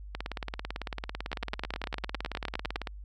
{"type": "two click trains", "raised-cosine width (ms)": 0.3, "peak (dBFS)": [-18, -15], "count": [50, 15], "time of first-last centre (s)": [[0.15, 2.872], [1.33, 2.759]], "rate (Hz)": [18, 9.8], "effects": ["added 50 Hz sine -41 dBFS peak until 3.04 s"]}